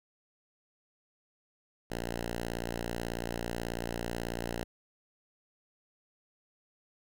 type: tone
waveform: 5% pulse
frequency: 58.27 Hz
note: A#1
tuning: in tune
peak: -23 dBFS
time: 1.9-4.64 s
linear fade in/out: 10 ms
effects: none